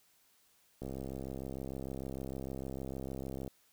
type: click train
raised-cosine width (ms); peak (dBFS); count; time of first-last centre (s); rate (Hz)
2; -28; 178; 0.82-3.478; 66.6
effects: white hiss -69 dBFS RMS until 3.72 s